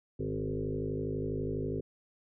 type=tone with frequency modulation; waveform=sine; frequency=261.6 Hz; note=C4; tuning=in tune; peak=-31 dBFS; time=0.19-1.81 s; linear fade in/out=10 ms; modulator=52.2 Hz; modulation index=3.8; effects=none